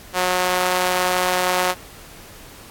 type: tone with high-pass filter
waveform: sawtooth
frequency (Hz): 181.9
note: F#3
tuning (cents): -29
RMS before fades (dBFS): -20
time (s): 0.13-1.75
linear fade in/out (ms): 50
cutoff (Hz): 630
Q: 1
effects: pink hiss -42 dBFS RMS until 2.7 s + AAC 64 kbps